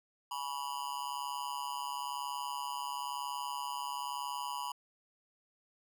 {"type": "tone with amplitude modulation", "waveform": "square", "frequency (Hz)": 979, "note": "B5", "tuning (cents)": -15, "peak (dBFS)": -33, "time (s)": [0.31, 4.72], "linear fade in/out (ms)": 5, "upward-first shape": "sine", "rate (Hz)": 141, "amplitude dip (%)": 100, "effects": []}